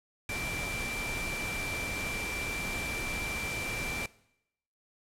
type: tone in noise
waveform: sine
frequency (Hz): 2349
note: D7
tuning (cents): 0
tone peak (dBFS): -36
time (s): 0.29-4.06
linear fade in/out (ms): 2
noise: pink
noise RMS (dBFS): -37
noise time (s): 0.29-4.06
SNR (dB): -2
effects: noise-tail reverb RT60 0.8 s tail -20 dB re dry + low-pass 12000 Hz 12 dB/octave